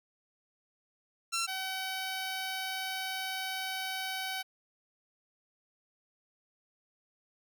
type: tone pair in turn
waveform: 10% pulse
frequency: 1354 / 759.9 Hz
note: E6 / F#5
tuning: +46 / +46 cents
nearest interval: minor seventh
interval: 1000 cents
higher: first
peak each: -22 / -26 dBFS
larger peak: first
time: 1.32-1.47 / 1.47-4.43 s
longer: second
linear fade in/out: 20 ms
effects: none